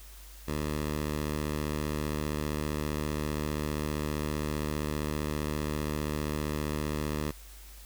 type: tone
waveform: 10% pulse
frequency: 75.2 Hz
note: D2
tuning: 42 cents sharp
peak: -22 dBFS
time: 0.47-7.32 s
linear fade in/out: 20 ms
effects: added 50 Hz sine -47 dBFS peak until 7.85 s + white hiss -53 dBFS RMS until 7.85 s